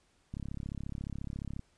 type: click train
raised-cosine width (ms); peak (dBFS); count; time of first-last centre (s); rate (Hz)
5; -27; 44; 0.34-1.594; 34.3
effects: pink hiss -70 dBFS RMS until 1.77 s + resampled to 22050 Hz